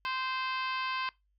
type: harmonic tone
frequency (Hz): 520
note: C5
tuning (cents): -11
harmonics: 2 / 3 / 4 / 5 / 6 / 7 / 8 / 9 / 10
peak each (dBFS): -34 / -39 / -43 / -39 / -43 / -49 / -48 / -47 / -56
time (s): 0.05-1.09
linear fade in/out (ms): 0
effects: noise-tail reverb RT60 0.2 s tail -22 dB re dry + added 50 Hz sine -70 dBFS peak until 1.38 s